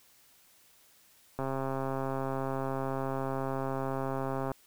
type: click train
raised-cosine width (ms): 1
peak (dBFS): -20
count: 420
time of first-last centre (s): 1.39-4.517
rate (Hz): 134
effects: white hiss -62 dBFS RMS until 4.66 s